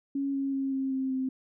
sine tone with pitch steps, 276.9 / 273.7 / 270.6 / 267.5 / 264.4 / 261.4 Hz, C#4 / C#4 / C#4 / C4 / C4 / C4, -2 / -22 / -42 / +38 / +18 / -1 cents, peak -27 dBFS, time 0.15-1.29 s, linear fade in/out 5 ms, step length 190 ms, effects none

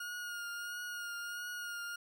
40% pulse tone with vibrato, 1429 Hz, F6, 39 cents sharp, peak -39 dBFS, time 0-1.96 s, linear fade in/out 5 ms, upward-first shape triangle, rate 1.5 Hz, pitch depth 29 cents each way, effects none

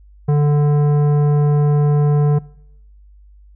sine tone with tanh clipping, 146.83 Hz, D3, in tune, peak -13 dBFS, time 0.28-2.39 s, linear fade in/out 10 ms, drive 13 dB, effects noise-tail reverb RT60 0.8 s tail -23 dB re dry + added 50 Hz sine -42 dBFS peak until 3.55 s

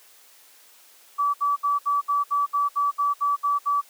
sine tone bursts, 1150 Hz, D6, 37 cents flat, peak -19 dBFS, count 12, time 1.18-3.815 s, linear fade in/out 20 ms, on 160 ms, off 65 ms, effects white hiss -53 dBFS RMS until 3.89 s + high-pass 400 Hz 12 dB/octave

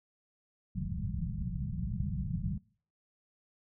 white low-pass noise, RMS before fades -35 dBFS, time 0.75-2.58 s, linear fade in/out 5 ms, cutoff 200 Hz, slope 96 dB/octave, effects noise-tail reverb RT60 0.5 s tail -24 dB re dry

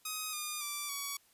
5% pulse tone with pitch steps, 1257 / 1212.8 / 1170.1 / 1129 Hz, D#6 / D#6 / D6 / C#6, +17 / -45 / -7 / +31 cents, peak -25 dBFS, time 0.05-1.17 s, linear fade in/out 5 ms, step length 280 ms, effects white hiss -67 dBFS RMS until 1.33 s + resampled to 32000 Hz

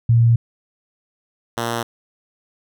sine / 5% pulse tone pair in turn, 116.54 / 117.05 Hz, A#2 / A#2, 0 / +8 cents, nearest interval unison, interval 8 cents, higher second, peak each -10 dBFS, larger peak neither, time 0.09-0.36 / 1.57-1.83 s, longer first, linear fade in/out 5 ms, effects none

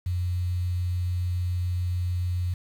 sine tone with quantisation, 89.3 Hz, F2, 39 cents sharp, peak -24 dBFS, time 0.06-2.54 s, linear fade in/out 5 ms, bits 8, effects none

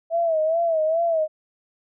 sine tone with vibrato, 651 Hz, E5, 22 cents flat, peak -18 dBFS, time 0.1-1.28 s, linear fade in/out 50 ms, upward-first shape sine, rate 2.4 Hz, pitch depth 81 cents each way, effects none

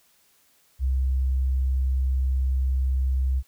sine tone, 65.41 Hz, C2, in tune, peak -20 dBFS, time 0.79-3.43 s, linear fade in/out 50 ms, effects white hiss -62 dBFS RMS until 3.47 s

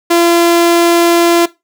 sawtooth tone, 341.4 Hz, F4, 39 cents flat, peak -3 dBFS, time 0.1-1.46 s, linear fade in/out 10 ms, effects noise-tail reverb RT60 0.2 s tail -18 dB re dry

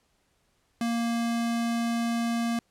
square tone, 233.1 Hz, A#3, in tune, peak -26 dBFS, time 0.81-2.59 s, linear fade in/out 2 ms, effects pink hiss -70 dBFS RMS until 2.7 s + low-pass 11000 Hz 12 dB/octave

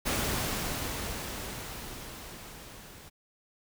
pink noise with level ramp, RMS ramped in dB -29 to -50 dBFS, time 0.05-3.1 s, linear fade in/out 20 ms, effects none

